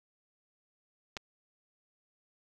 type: clicks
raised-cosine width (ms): 0.2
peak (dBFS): -19 / -30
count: 2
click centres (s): 1.168 / 1.173
effects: none